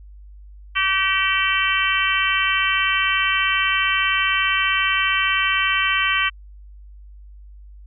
harmonic tone, 384.8 Hz, G4, 32 cents flat, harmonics 3 / 4 / 5 / 6 / 7 / 8, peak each -24 / -24 / -24 / -24 / -24 / -24 dBFS, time 0.75-6.3 s, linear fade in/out 20 ms, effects added 50 Hz sine -39 dBFS peak until 7.86 s

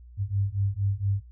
sine beating tone pair, 97.3 / 101.6 Hz, G2 / G#2, -12 / -38 cents, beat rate 4.3 Hz, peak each -27 dBFS, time 0.17-1.23 s, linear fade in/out 50 ms, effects noise-tail reverb RT60 0.1 s tail -24 dB re dry + added 60 Hz sine -45 dBFS peak until 1.31 s

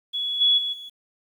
sine tone with level steps, 3382 Hz, G#7, 31 cents sharp, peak -24 / -15 / -24 / -36 dBFS, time 0.13-0.9 s, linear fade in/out 20 ms, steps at 0.4 / 0.57 / 0.72 s, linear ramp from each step 20 ms, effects 9-bit

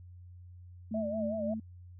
sine tone with tremolo, 220 Hz, A3, in tune, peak -31 dBFS, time 0.91-1.6 s, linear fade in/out 5 ms, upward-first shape triangle, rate 3.8 Hz, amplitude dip 60%
sine tone with vibrato, 622.3 Hz, D#5, in tune, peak -33 dBFS, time 0.94-1.54 s, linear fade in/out 5 ms, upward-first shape sine, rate 5.4 Hz, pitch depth 110 cents each way
effects added 89 Hz sine -48 dBFS peak until 1.99 s

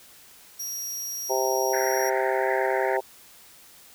sawtooth tone, 5680 Hz, F8, 28 cents sharp, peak -28 dBFS, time 0.59-2.1 s, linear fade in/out 10 ms
harmonic tone, 130.81 Hz, C3, in tune, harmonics 3 / 4 / 5 / 6 / 7, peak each -27 / -28 / -29 / -30 / -30 dBFS, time 1.29-3.01 s, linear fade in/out 20 ms
pink band-pass noise, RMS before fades -33 dBFS, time 1.73-2.97 s, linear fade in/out 2 ms, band 1500 to 2100 Hz, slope 96 dB/octave
effects white hiss -51 dBFS RMS until 3.94 s

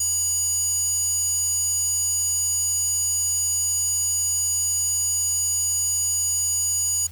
square tone with high-pass filter, 974 Hz, B5, 24 cents flat, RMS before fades -23 dBFS, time 0-7.07 s, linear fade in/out 5 ms, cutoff 7200 Hz, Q 7.6, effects added 85 Hz sine -39 dBFS peak until 7.11 s + white hiss -49 dBFS RMS until 7.11 s

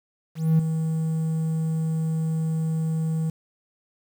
triangle tone with ADSR envelope, 160.2 Hz, E3, 49 cents flat, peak -11 dBFS, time 0.35-3.3 s, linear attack 240 ms, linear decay 5 ms, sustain -9 dB, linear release 4 ms, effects tanh soft clip ceiling -9 dBFS + 8-bit

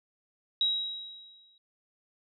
sine tone with exponential decay, 3838 Hz, A#7, 50 cents sharp, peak -22 dBFS, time 0.61-1.58 s, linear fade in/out 2 ms, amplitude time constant 210 ms, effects none

